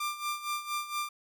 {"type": "tone with tremolo", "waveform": "sawtooth", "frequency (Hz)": 1189, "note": "D6", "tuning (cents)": 21, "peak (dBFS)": -26, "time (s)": [0, 1.09], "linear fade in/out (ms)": 5, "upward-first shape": "sine", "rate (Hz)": 4.3, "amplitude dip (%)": 75, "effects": []}